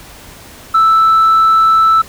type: tone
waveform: sine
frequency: 1318.5 Hz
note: E6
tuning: in tune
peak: -4 dBFS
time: 0.74-2.02 s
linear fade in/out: 10 ms
effects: tanh soft clip ceiling -4 dBFS + pink hiss -36 dBFS RMS until 2.08 s